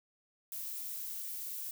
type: noise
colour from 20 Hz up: violet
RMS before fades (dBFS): -41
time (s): 0.52-1.71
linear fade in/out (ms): 2
effects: none